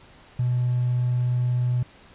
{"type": "tone with hard clipping", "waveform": "triangle", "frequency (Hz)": 123.47, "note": "B2", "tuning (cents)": 0, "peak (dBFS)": -20, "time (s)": [0.39, 1.83], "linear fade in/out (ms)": 5, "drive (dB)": 3, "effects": ["pink hiss -51 dBFS RMS until 2.14 s", "resampled to 8000 Hz"]}